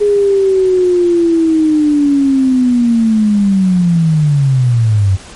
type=linear sweep; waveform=sine; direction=down; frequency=415.3 to 92.5 Hz; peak=-7 dBFS; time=0-5.17 s; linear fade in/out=20 ms; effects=pink hiss -34 dBFS RMS until 5.35 s + MP3 48 kbps